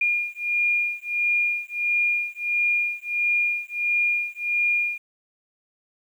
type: beating tone pair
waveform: sine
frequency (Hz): 2418 / 2419.5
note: D7 / D#7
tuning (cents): +50 / -49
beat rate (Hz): 1.5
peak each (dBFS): -24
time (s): 0.01-4.98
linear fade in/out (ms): 5
effects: 9-bit